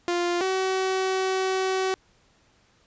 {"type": "tone pair in turn", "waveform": "sawtooth", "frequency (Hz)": [349.2, 378.2], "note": ["F4", "F#4"], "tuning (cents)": [0, 38], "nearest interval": "minor second", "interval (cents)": 138, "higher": "second", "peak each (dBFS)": -19, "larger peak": "neither", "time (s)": [[0.08, 0.41], [0.41, 1.94]], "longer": "second", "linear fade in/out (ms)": 0, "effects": ["pink hiss -62 dBFS RMS until 2.86 s", "resampled to 16000 Hz"]}